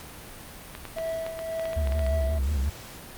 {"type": "clicks", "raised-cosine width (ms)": 0.3, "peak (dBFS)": -21, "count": 12, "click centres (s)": [0.751, 0.853, 0.985, 1.265, 1.391, 1.596, 1.655, 1.732, 1.873, 1.922, 1.993, 2.065]}
{"type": "tone with tremolo", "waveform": "triangle", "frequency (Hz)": 653, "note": "E5", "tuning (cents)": -17, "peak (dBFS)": -25, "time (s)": [0.96, 2.39], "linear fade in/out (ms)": 10, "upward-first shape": "triangle", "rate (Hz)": 1.9, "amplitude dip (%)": 60}
{"type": "tone with vibrato", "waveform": "triangle", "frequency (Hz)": 70.6, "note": "C#2", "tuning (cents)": 32, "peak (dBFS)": -21, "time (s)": [1.76, 2.7], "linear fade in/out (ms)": 10, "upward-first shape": "sine", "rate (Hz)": 5.6, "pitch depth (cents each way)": 130}
{"effects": ["pink hiss -43 dBFS RMS until 3.17 s", "Opus 48 kbps"]}